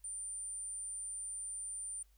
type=tone; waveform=sine; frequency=9100 Hz; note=C#9; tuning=44 cents sharp; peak=-40 dBFS; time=0.04-2.03 s; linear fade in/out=5 ms; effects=added 50 Hz sine -64 dBFS peak until 2.17 s + white hiss -75 dBFS RMS until 2.17 s